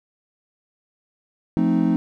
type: chord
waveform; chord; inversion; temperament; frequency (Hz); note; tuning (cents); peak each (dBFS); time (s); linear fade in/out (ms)
triangle; F dominant seventh; none; equal; 174.61 / 220 / 261.6 / 311.1; F3 / A3 / C4 / Eb4; 0 / 0 / 0 / 0; -20; 1.57-1.96; 0
effects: none